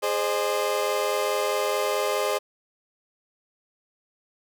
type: chord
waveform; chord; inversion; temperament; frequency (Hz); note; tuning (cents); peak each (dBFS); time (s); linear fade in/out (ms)
30% pulse; Ab major; none; equal with one note detuned; 415.3 / 523.3 / 608; Ab4 / C5 / Eb5; 0 / 0 / -40; -25; 0.02-2.39; 20
effects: none